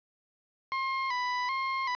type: tone with vibrato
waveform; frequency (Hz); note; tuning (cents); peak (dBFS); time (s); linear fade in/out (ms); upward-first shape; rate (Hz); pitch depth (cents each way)
30% pulse; 1028; C6; -31; -26; 0.72-1.95; 0; square; 1.3; 63
effects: resampled to 11025 Hz + 9-bit